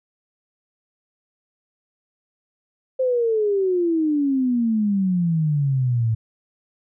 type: exponential sweep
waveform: sine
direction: down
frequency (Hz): 526 to 109.4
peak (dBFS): -17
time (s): 2.99-6.15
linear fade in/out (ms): 10
effects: none